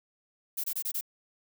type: noise bursts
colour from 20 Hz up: violet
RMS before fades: -32 dBFS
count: 5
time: 0.57-1.011 s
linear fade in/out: 10 ms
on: 69 ms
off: 24 ms
effects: none